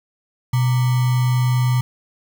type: tone with sample-and-hold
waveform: sine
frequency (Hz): 125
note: B2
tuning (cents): +21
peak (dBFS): -14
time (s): 0.53-1.81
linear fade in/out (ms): 5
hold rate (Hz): 1050
effects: none